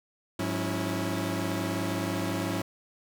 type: tone cluster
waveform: sawtooth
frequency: 102.7 / 179.7 / 277.3 / 327 Hz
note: G#2 / F3 / C#4 / E4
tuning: -19 / +50 / +1 / -14 cents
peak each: -30 dBFS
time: 0.39-2.62 s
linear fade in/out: 5 ms
effects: none